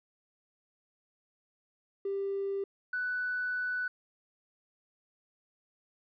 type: tone pair in turn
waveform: triangle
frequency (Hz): 394.5 / 1489.4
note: G4 / F#6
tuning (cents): +11 / +11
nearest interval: octave + major seventh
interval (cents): 2300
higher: second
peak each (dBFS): -27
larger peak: neither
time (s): 2.05-2.64 / 2.93-3.88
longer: second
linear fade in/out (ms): 5
effects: tanh soft clip ceiling -28 dBFS + resampled to 11025 Hz